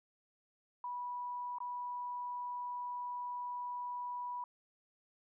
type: tone with dropouts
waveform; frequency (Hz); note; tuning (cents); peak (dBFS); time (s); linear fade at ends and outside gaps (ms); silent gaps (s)
sine; 980; B5; -14; -38; 0.84-4.44; 2; 1.585-1.603
effects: none